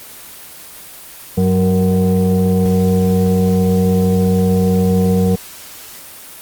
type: tone with frequency modulation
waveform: sine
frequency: 185 Hz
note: F#3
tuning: in tune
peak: -10 dBFS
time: 1.37-5.36 s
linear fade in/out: 10 ms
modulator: 281 Hz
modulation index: 1
effects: white hiss -35 dBFS RMS until 6.41 s + Opus 24 kbps